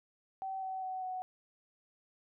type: tone with pitch steps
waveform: sine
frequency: 767 / 758.6 / 750.3 / 742.2 Hz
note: G5 / F#5 / F#5 / F#5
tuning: -38 / +43 / +24 / +5 cents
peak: -36 dBFS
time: 0.42-1.22 s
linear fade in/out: 0 ms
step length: 200 ms
effects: none